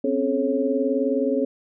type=tone cluster; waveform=sine; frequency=257.7 / 277.1 / 429.8 / 548 Hz; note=C4 / C#4 / A4 / C#5; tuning=-26 / -1 / -41 / -20 cents; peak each=-25 dBFS; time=0.04-1.45 s; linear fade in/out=5 ms; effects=none